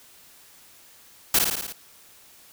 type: noise with echo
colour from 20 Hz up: white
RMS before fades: -18 dBFS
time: 1.34-1.39 s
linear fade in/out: 5 ms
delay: 56 ms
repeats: 6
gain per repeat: -3 dB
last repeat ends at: 1.726 s
effects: white hiss -52 dBFS RMS until 2.52 s